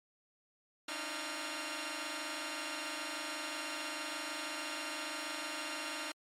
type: tone cluster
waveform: 5% pulse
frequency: 281.7 / 307 / 333.2 / 691 / 1389 Hz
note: C#4 / D#4 / E4 / F5 / F6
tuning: +28 / -23 / +19 / -19 / -10 cents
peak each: -35 / -30 / -36 / -38 / -30 dBFS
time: 0.88-6.12 s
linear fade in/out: 5 ms
effects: low-pass 8000 Hz 12 dB/octave + MP3 96 kbps